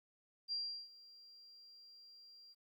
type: tone with ADSR envelope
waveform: sine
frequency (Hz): 4755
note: D8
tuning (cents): +21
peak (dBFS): -36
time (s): 0.48-2.55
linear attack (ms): 41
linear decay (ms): 360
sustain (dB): -21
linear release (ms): 32
effects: 13-bit